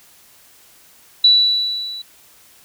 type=tone with level ramp; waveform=sine; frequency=3945 Hz; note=B7; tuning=3 cents flat; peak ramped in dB=-6 to -28 dBFS; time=1.24-2.02 s; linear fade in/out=5 ms; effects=white hiss -49 dBFS RMS until 2.64 s